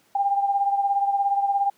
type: beating tone pair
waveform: sine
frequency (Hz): 797 / 814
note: G5 / G#5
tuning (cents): +28 / -35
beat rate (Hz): 17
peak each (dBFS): -20 / -27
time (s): 0.15-1.7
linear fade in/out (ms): 5
effects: pink hiss -61 dBFS RMS until 1.77 s + high-pass 200 Hz 12 dB/octave